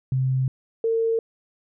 sine tone pair in turn, 130.81 / 453.7 Hz, C3 / A#4, 0 / -47 cents, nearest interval octave + minor seventh, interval 2153 cents, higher second, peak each -19 dBFS, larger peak neither, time 0.12-0.48 / 0.84-1.19 s, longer first, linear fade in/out 2 ms, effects none

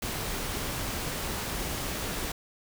pink noise, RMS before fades -33 dBFS, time 0.02-2.32 s, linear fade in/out 5 ms, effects none

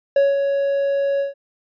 triangle tone with ADSR envelope, 557 Hz, C#5, 8 cents sharp, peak -9 dBFS, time 0.16-1.34 s, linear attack 4 ms, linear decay 190 ms, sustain -6 dB, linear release 140 ms, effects resampled to 11025 Hz

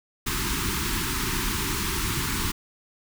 pink band-stop noise, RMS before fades -27 dBFS, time 0.26-2.52 s, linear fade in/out 10 ms, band 410 to 880 Hz, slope 96 dB/octave, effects none

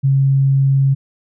sine tone, 136.3 Hz, C#3, 29 cents flat, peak -10 dBFS, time 0.03-0.95 s, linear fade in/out 20 ms, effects none

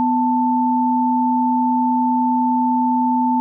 sine tone pair together, 248.8 / 884.9 Hz, B3 / A5, +13 / +10 cents, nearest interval octave + minor seventh, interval 2197 cents, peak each -17 dBFS, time 0-3.4 s, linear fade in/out 0 ms, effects none

